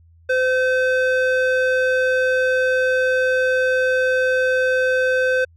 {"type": "tone with band-pass filter", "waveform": "square", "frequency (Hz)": 513, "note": "C5", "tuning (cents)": -34, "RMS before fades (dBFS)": -18, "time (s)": [0.29, 5.45], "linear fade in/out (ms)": 10, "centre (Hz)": 1100, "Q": 3, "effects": ["added 83 Hz sine -48 dBFS peak until 5.56 s"]}